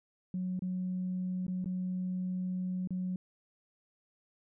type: tone with dropouts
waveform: sine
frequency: 183.5 Hz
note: F#3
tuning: 14 cents flat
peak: -31 dBFS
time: 0.34-3.16 s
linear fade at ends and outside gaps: 2 ms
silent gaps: 0.593-0.621 / 1.467-1.48 / 1.644-1.658 / 2.874-2.906 s
effects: tanh soft clip ceiling -27 dBFS